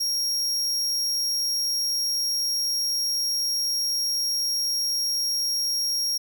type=tone; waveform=40% pulse; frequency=5588 Hz; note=F8; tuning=in tune; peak=-22 dBFS; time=0-6.18 s; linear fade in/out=10 ms; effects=none